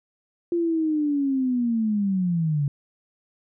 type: linear sweep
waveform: sine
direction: down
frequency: 347.1 to 138.59 Hz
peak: -20 dBFS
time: 0.52-2.68 s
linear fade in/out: 2 ms
effects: none